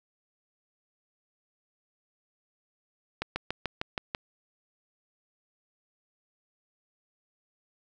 slowing click train, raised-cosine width 0.3 ms, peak -14 dBFS, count 7, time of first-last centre 3.22-4.149 s, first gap 140 ms, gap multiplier 1.04, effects none

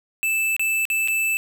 square tone with dropouts, 2637 Hz, E7, in tune, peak -20 dBFS, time 0.23-1.37 s, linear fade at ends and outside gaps 0 ms, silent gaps 0.565-0.595 / 0.853-0.901 / 1.076-1.083 s, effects none

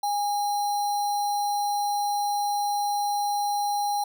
sine tone with sample-and-hold, 820 Hz, G#5, 22 cents flat, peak -23 dBFS, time 0.03-4.04 s, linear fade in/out 5 ms, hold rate 4900 Hz, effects none

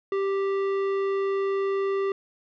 sine tone with tanh clipping, 392 Hz, G4, in tune, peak -25 dBFS, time 0.12-2.12 s, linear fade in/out 2 ms, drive 13 dB, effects none

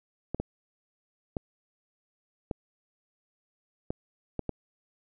clicks, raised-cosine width 2 ms, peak -17 dBFS, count 7, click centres 0.346 / 0.4 / 1.368 / 2.512 / 3.905 / 4.393 / 4.493 s, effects none

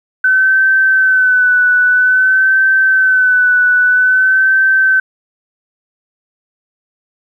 sine tone with vibrato, 1516 Hz, F#6, 42 cents sharp, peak -7 dBFS, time 0.24-5 s, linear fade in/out 5 ms, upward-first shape sine, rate 0.51 Hz, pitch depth 37 cents each way, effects 8-bit

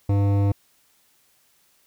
sine tone with hard clipping, 100.2 Hz, G2, 38 cents sharp, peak -19 dBFS, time 0.09-0.52 s, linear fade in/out 5 ms, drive 14 dB, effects white hiss -62 dBFS RMS until 1.86 s

